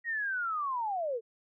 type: linear sweep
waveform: sine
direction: down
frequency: 1900 to 428.9 Hz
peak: -30 dBFS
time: 0.04-1.21 s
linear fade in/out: 50 ms
effects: none